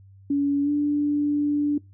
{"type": "tone with pitch glide", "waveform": "sine", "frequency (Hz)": [283.3, 292.1], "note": ["C#4", "D4"], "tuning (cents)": [38, -9], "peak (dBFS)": -19, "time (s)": [0.3, 1.78], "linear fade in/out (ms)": 5, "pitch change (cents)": 53, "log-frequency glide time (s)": [0.63, 0.7], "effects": ["noise-tail reverb RT60 0.2 s tail -22 dB re dry", "added 97 Hz sine -47 dBFS peak until 1.93 s"]}